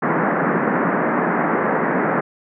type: band-pass noise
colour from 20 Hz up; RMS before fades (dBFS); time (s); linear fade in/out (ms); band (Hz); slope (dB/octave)
pink; -19; 0.02-2.21; 10; 160 to 1900; 48
effects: none